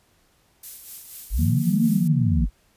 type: noise with tremolo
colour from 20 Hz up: violet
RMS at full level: -34 dBFS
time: 0.63-2.08 s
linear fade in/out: 5 ms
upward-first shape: sine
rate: 4.1 Hz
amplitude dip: 50%
type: linear two-way sweep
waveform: sine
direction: up then down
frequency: 38.13 to 233.3 to 38.13 Hz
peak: -19 dBFS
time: 1.3-2.5 s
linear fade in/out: 50 ms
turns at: 1.84 s
type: chord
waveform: sine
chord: Eb suspended second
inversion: none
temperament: equal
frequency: 155.56 / 174.61 / 233.1 Hz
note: Eb3 / F3 / Bb3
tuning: 0 / 0 / 0 cents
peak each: -25 dBFS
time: 1.38-2.46 s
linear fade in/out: 20 ms
effects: pink hiss -62 dBFS RMS until 2.76 s + resampled to 32000 Hz